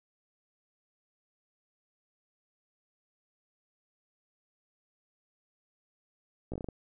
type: slowing click train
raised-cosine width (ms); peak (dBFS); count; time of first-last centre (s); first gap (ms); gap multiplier
2; -24; 7; 6.52-6.687; 16; 1.22
effects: none